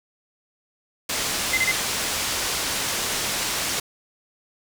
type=low-pass noise; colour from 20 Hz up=white; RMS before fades=-26 dBFS; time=1.09-3.8 s; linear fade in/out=5 ms; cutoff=7800 Hz; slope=12 dB/octave
type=tone bursts; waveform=sine; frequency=2063 Hz; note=C7; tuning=25 cents flat; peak=-18 dBFS; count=3; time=1.53-1.716 s; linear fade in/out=5 ms; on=44 ms; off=27 ms
effects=none